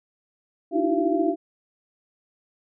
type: tone cluster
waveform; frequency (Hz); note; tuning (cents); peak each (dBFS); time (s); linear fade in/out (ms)
sine; 298.3 / 320.6 / 334.6 / 378 / 680; D4 / E4 / E4 / F#4 / F5; +27 / -48 / +26 / +37 / -46; -26; 0.71-1.36; 50
effects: none